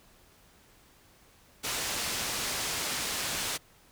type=low-pass noise; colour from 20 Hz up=white; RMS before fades=-33 dBFS; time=1.63-3.58 s; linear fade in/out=20 ms; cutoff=7800 Hz; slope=12 dB/octave; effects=pink hiss -60 dBFS RMS until 3.91 s